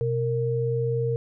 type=tone pair together; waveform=sine; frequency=125.64 / 462.2 Hz; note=B2 / A#4; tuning=+30 / -15 cents; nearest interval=octave + major seventh; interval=2255 cents; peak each=-25 dBFS; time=0.01-1.16 s; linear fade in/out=0 ms; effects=none